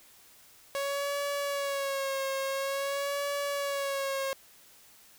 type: tone with vibrato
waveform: sawtooth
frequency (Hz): 554.4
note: C#5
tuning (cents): 0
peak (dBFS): -26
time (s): 0.75-4.33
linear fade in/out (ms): 0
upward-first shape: sine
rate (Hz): 0.48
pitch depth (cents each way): 46
effects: white hiss -57 dBFS RMS until 5.18 s